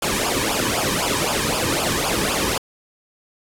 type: noise with flanger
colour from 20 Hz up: pink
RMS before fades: -21 dBFS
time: 0.02-2.58 s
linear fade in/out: 5 ms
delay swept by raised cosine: 0.49 to 1.49 ms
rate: 3.9 Hz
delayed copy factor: -0.8
effects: low-pass 12000 Hz 12 dB/octave